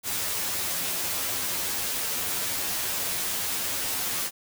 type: noise with comb filter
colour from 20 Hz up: white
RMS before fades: -29 dBFS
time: 0.03-4.31 s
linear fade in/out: 50 ms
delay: 11 ms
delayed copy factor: +0.9
effects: none